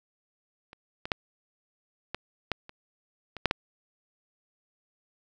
clicks, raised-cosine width 0.3 ms, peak -30 / -19 / -9 / -16 / -11 / -28 / -23 / -6 / -8 dBFS, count 9, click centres 0.731 / 1.055 / 1.118 / 2.146 / 2.517 / 2.694 / 3.367 / 3.457 / 3.511 s, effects none

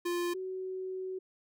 square / sine tone pair in turn, 349.2 / 374.7 Hz, F4 / F#4, 0 / +22 cents, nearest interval minor second, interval 122 cents, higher second, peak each -31 / -35 dBFS, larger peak first, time 0.05-0.34 / 0.34-1.19 s, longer second, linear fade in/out 10 ms, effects none

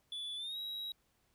triangle tone with pitch glide, 3452 to 3852 Hz, A7 to B7, -34 to -44 cents, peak -38 dBFS, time 0.12-0.92 s, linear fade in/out 2 ms, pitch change +190 cents, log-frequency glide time 0.36-0.58 s, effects pink hiss -75 dBFS RMS until 1.34 s

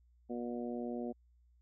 harmonic tone, 120.3 Hz, B2, 45 cents flat, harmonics 2 / 3 / 4 / 5 / 6, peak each -39 / -43 / -45 / -47 / -49 dBFS, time 0.29-1.13 s, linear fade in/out 20 ms, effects added 60 Hz sine -64 dBFS peak until 1.61 s

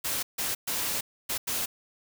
white noise bursts at uneven times, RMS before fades -30 dBFS, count 5, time 0.04-0.23 / 0.38-0.55 / 0.67-1.01 / 1.29-1.38 / 1.47-1.66 s, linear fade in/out 10 ms, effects none

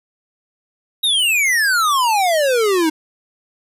square exponential sweep, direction down, 3840 to 305.3 Hz, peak -14 dBFS, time 1.03-2.9 s, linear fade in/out 10 ms, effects resampled to 32000 Hz + 9-bit

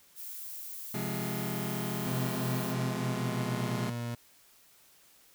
violet noise, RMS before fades -42 dBFS, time 0.15-2.75 s, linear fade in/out 50 ms
sawtooth chord, F minor, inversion second, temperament just, 130.96 / 174.61 / 209.5 Hz, C3 / F3 / Ab3, +2 / 0 / +15 cents, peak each -33 dBFS, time 0.94-3.9 s, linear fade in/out 5 ms
30% pulse tone with pitch glide, 127.8 to 118.55 Hz, C3 to A#2, -40 to +30 cents, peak -31 dBFS, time 2.06-4.15 s, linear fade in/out 5 ms, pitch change -130 cents, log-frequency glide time 2.86-4.01 s
effects white hiss -61 dBFS RMS until 5.34 s

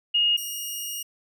sine / 10% pulse tone pair in turn, 2859 / 2859 Hz, F7 / F7, +40 / +40 cents, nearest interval unison, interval 0 cents, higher neither, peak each -18 / -22 dBFS, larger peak first, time 0.14-0.37 / 0.37-1.03 s, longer second, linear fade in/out 10 ms, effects none

